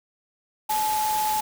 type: tone in noise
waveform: sine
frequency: 858 Hz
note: A5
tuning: 44 cents flat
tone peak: -22 dBFS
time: 0.69-1.41 s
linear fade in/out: 10 ms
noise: white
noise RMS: -31 dBFS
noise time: 0.69-1.41 s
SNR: +6 dB
effects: none